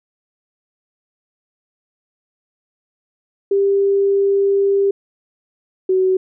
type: tone pair in turn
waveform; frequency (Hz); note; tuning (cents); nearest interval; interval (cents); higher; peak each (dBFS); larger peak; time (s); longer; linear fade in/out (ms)
sine; 396.4 / 374.9; G4 / F#4; +19 / +23; minor second; 96; first; -12; neither; 3.51-4.91 / 5.89-6.17; first; 5
effects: none